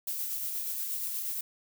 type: noise with tremolo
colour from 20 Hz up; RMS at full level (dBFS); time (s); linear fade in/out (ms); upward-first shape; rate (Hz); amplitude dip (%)
violet; -33; 0.07-1.41; 5; sine; 8.4; 30
effects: none